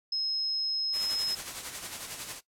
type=tone; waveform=sine; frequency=5150 Hz; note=E8; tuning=41 cents flat; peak=-27 dBFS; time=0.12-1.35 s; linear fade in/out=5 ms
type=noise with tremolo; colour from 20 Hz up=white; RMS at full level=-36 dBFS; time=0.92-2.41 s; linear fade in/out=50 ms; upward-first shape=sine; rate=11 Hz; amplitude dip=50%
effects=noise-tail reverb RT60 0.1 s tail -17 dB re dry + low-pass 11000 Hz 12 dB/octave